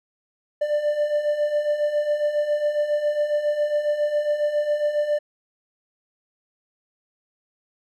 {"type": "beating tone pair", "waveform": "triangle", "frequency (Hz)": [587.3, 594.6], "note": ["D5", "D5"], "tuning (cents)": [0, 21], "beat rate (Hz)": 7.3, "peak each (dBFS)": [-25, -19], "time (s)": [0.61, 5.19], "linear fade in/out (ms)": 10, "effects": []}